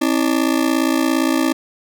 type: ring-modulated tone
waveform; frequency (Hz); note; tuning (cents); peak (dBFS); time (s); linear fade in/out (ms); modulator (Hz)
40% pulse; 293.7; D4; 0; -11; 0.01-1.53; 10; 28.7
effects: none